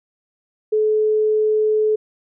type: tone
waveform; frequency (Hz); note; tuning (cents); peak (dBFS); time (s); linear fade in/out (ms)
sine; 430; A4; -40; -14; 0.72-1.96; 10
effects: none